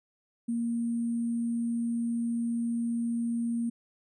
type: tone with sample-and-hold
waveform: sine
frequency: 233.7 Hz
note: A#3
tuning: 5 cents sharp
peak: -27 dBFS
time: 0.48-3.7 s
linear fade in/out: 10 ms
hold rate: 8820 Hz
effects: resampled to 22050 Hz